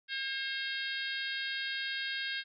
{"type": "harmonic tone", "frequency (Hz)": 537, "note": "C5", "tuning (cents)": 45, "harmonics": [3, 4, 5, 6, 7, 8, 9], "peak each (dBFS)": [-37, -43, -44, -41, -42, -46, -47], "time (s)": [0.08, 2.44], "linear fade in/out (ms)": 50, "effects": []}